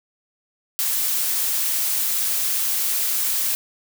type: noise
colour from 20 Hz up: blue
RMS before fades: -22 dBFS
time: 0.79-3.55 s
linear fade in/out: 0 ms
effects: none